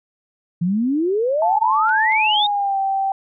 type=exponential sweep; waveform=sine; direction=up; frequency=164.81 to 3785 Hz; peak=-16 dBFS; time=0.61-2.47 s; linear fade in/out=10 ms
type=tone with pitch glide; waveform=sine; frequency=874 to 778.6 Hz; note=A5 to G5; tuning=-12 to -12 cents; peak=-17 dBFS; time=1.42-3.12 s; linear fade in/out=2 ms; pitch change=-200 cents; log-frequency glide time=2.18-2.78 s
type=clicks; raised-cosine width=0.3 ms; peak=-24 dBFS; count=2; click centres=1.893 / 2.122 s
effects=none